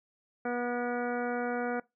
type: harmonic tone with a mistuned harmonic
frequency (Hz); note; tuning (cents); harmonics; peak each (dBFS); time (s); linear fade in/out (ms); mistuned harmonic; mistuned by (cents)
242.8; B3; -29; 1 / 2 / 3 / 4 / 5 / 6 / 7 / 8 / 9; -35 / -34 / -36 / -48 / -45 / -39 / -49 / -49 / -49; 0.45-1.8; 5; 9; +64
effects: noise-tail reverb RT60 0.2 s tail -22 dB re dry